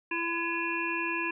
harmonic tone with a mistuned harmonic, 336.8 Hz, E4, 37 cents sharp, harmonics 1 / 3 / 5 / 7 / 8, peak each -35 / -35 / -35 / -35 / -35 dBFS, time 0.11-1.31 s, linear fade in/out 5 ms, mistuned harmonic 7, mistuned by +55 cents, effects none

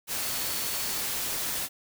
sine tone in noise, 4435 Hz, C#8, in tune, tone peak -41 dBFS, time 0.18-1.04 s, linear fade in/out 50 ms, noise white, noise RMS -31 dBFS, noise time 0.07-1.69 s, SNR -13 dB, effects none

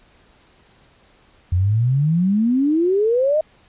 sine exponential sweep, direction up, 85.6 to 637 Hz, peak -14 dBFS, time 1.52-3.41 s, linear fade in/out 5 ms, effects pink hiss -54 dBFS RMS until 3.68 s + resampled to 8000 Hz

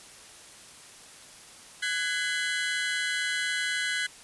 30% pulse tone cluster, 1497 / 1656 / 2032 Hz, F#6 / G#6 / B6, +20 / -5 / +49 cents, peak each -29 dBFS, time 1.82-4.07 s, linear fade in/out 10 ms, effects white hiss -49 dBFS RMS until 4.23 s + resampled to 24000 Hz

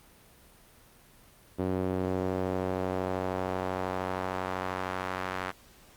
sawtooth tone with band-pass filter sweep, 92.9 Hz, F#2, 7 cents sharp, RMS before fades -32 dBFS, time 1.58-5.52 s, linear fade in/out 20 ms, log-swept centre 370 to 1400 Hz, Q 1.1, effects pink hiss -57 dBFS RMS until 5.96 s + Opus 32 kbps

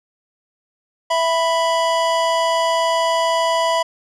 square tone pair together, 660.5 / 987.8 Hz, E5 / B5, +3 / 0 cents, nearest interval perfect fifth, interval 697 cents, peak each -19 dBFS, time 1.1-3.83 s, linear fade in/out 10 ms, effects low-pass 7000 Hz 12 dB/octave

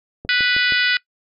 click train, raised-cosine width 2 ms, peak -19 dBFS, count 4, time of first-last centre 0.25-0.722 s, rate 6.35 Hz
harmonic tone, 493.5 Hz, B4, 1 cent flat, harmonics 3 / 4 / 5 / 6 / 7 / 8 / 9 / 10, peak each -19 / -21 / -23 / -25 / -26 / -27 / -28 / -29 dBFS, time 0.29-0.97 s, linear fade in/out 2 ms
effects noise-tail reverb RT60 0.1 s tail -21 dB re dry

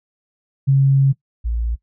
sine tone pair in turn, 136.5 / 57.39 Hz, C#3 / A#1, -26 / -26 cents, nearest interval octave + minor third, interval 1500 cents, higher first, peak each -10 / -18 dBFS, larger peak first, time 0.67-1.13 / 1.44-1.76 s, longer first, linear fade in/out 20 ms, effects noise-tail reverb RT60 0.1 s tail -19 dB re dry

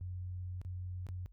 sine tone with dropouts, 90.7 Hz, F#2, 34 cents flat, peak -39 dBFS, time 0.01-1.26 s, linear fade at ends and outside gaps 0 ms, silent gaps 0.615-0.649 / 1.067-1.088 s, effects noise-tail reverb RT60 0.1 s tail -25 dB re dry + added 47 Hz sine -56 dBFS peak until 1.32 s

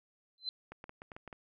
sine tone with exponential growth, 4065 Hz, B7, 49 cents sharp, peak -30 dBFS, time 0.38-0.49 s, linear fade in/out 1 ms, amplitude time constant 22 ms
clicks, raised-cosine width 0.5 ms, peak -31 dBFS, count 8, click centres 0.72 / 0.841 / 0.894 / 1.019 / 1.118 / 1.165 / 1.277 / 1.328 s
effects none

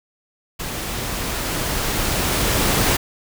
pink noise with level ramp, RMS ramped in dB -28 to -17 dBFS, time 0.59-2.97 s, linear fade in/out 10 ms, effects none

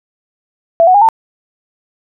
sine tone with pitch steps, 669 / 738 / 814.2 / 898.2 Hz, E5 / F#5 / G#5 / A5, +25 / -5 / -35 / +35 cents, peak -4 dBFS, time 0.8-1.088 s, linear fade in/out 0 ms, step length 72 ms, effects none

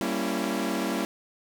sawtooth chord, G diminished seventh, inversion none, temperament equal with one note detuned, 196 / 233.1 / 277.2 / 335.2 Hz, G3 / Bb3 / Db4 / Fb4, 0 / 0 / 0 / +29 cents, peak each -28 dBFS, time 0.01-1.05 s, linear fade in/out 0 ms, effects none

